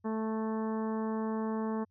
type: harmonic tone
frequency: 220 Hz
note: A3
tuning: in tune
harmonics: 1 / 2 / 3 / 4 / 5 / 6 / 7 / 8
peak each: -32 / -37 / -45 / -42 / -44 / -54 / -55 / -55 dBFS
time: 0.04-1.85 s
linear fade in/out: 20 ms
effects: added 92 Hz sine -70 dBFS peak until 1.9 s